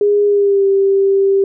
sine tone with pitch glide, 410.5 to 392 Hz, G#4 to G4, -20 to 0 cents, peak -9 dBFS, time 0.01-1.44 s, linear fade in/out 2 ms, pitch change -80 cents, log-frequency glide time 0.26-0.66 s, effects none

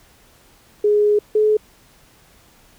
sine tone pair in turn, 416.9 / 427.4 Hz, G#4 / G#4, +7 / +50 cents, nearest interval unison, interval 43 cents, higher second, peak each -12 dBFS, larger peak neither, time 0.84-1.19 / 1.35-1.57 s, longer first, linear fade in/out 5 ms, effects pink hiss -52 dBFS RMS until 2.78 s

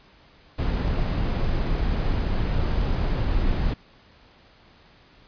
brown noise, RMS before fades -23 dBFS, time 0.58-3.74 s, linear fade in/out 10 ms, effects pink hiss -54 dBFS RMS until 5.27 s + resampled to 11025 Hz

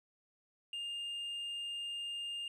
sine tone with tanh clipping, 2814 Hz, F7, 12 cents sharp, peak -39 dBFS, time 0.73-2.48 s, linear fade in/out 2 ms, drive 3 dB, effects none

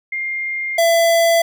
sine / square tone pair in turn, 2114 / 670.3 Hz, C7 / E5, +17 / +29 cents, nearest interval octave + minor sixth, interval 1988 cents, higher first, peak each -20 / -12 dBFS, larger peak second, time 0.12-0.78 / 0.78-1.42 s, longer first, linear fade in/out 5 ms, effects none

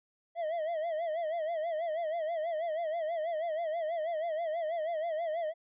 triangle tone with vibrato, 650 Hz, E5, 24 cents flat, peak -29 dBFS, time 0.35-5.54 s, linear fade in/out 50 ms, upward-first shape sine, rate 6.2 Hz, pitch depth 110 cents each way, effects resampled to 8000 Hz

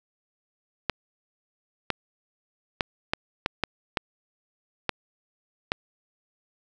clicks, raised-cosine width 0.3 ms, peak -7 dBFS, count 9, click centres 0.897 / 1.903 / 2.808 / 3.135 / 3.461 / 3.637 / 3.972 / 4.893 / 5.719 s, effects none

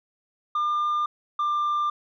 sine tone pair in turn, 1201 / 1190.6 Hz, D6 / D6, +38 / +23 cents, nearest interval unison, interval 15 cents, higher first, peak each -19 dBFS, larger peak neither, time 0.55-1.06 / 1.39-1.9 s, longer neither, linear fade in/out 5 ms, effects tanh soft clip ceiling -21 dBFS

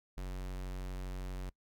square tone, 46.25 Hz, F#1, in tune, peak -39 dBFS, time 0.17-1.5 s, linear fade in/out 10 ms, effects noise-tail reverb RT60 0.1 s tail -24 dB re dry

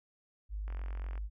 sine tone, 51.3 Hz, G#1, 21 cents flat, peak -35 dBFS, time 0.49-1.3 s, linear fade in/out 50 ms
click train, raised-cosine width 0.5 ms, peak -35 dBFS, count 23, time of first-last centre 0.68-1.178 s, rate 44.2 Hz
effects none

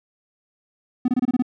triangle tone bursts, 250 Hz, B3, 21 cents sharp, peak -14 dBFS, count 7, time 1.05-1.424 s, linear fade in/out 5 ms, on 32 ms, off 25 ms, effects none

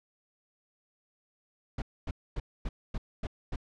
brown noise bursts, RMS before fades -33 dBFS, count 7, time 1.78-3.56 s, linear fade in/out 5 ms, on 40 ms, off 250 ms, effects low-pass 5000 Hz 12 dB/octave

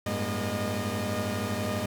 sawtooth tone cluster, 94.6 / 106.9 / 204.6 / 238.5 / 612 Hz, F#2 / A2 / G#3 / A#3 / D#5, +39 / -49 / -26 / +40 / -29 cents, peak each -31 dBFS, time 0.06-1.86 s, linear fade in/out 5 ms, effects none

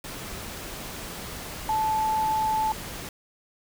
sine tone in noise, 872 Hz, A5, 16 cents flat, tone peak -22 dBFS, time 1.69-2.72 s, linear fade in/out 2 ms, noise pink, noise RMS -37 dBFS, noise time 0.04-3.09 s, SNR +12 dB, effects none

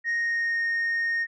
sine tone with pitch glide, 1864.7 to 1849.7 Hz, A#6 to A#6, 0 to -14 cents, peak -21 dBFS, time 0.04-1.27 s, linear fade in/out 50 ms, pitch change -14 cents, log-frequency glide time 0.16-0.63 s, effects tanh soft clip ceiling -22 dBFS

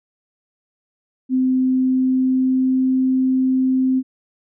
sine tone with pitch glide, 258.2 to 260 Hz, C4 to C4, -23 to -11 cents, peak -14 dBFS, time 1.29-4.03 s, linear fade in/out 50 ms, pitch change +12 cents, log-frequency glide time 1.57-2.97 s, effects none

